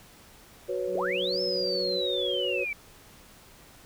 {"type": "chord", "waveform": "sine", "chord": "F# suspended fourth", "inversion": "none", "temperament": "equal", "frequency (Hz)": [370, 493.9, 554.4], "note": ["F#4", "B4", "C#5"], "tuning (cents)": [0, 0, 0], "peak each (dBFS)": -32, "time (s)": [0.68, 2.65], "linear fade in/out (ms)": 20}
{"type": "tone with tremolo", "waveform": "triangle", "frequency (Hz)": 185, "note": "F#3", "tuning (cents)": 0, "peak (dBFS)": -38, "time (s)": [0.87, 2.02], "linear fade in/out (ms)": 50, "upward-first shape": "sine", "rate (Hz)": 15, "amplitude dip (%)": 30}
{"type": "linear two-way sweep", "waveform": "sine", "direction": "up then down", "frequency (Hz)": [333.8, 5290, 2277], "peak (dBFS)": -29, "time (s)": [0.95, 2.73], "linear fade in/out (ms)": 2, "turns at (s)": 1.41}
{"effects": ["pink hiss -53 dBFS RMS until 3.85 s"]}